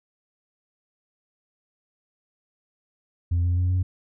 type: tone with pitch steps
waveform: sine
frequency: 86.5 / 88.16 / 89.86 / 91.59 Hz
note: F2 / F2 / F2 / F#2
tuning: -16 / +17 / +50 / -17 cents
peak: -17 dBFS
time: 3.31-3.83 s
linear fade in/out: 10 ms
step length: 130 ms
effects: tanh soft clip ceiling -18 dBFS